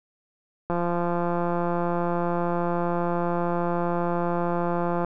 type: click train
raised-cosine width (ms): 1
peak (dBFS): -13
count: 753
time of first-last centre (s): 0.7-5.047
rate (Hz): 173
effects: none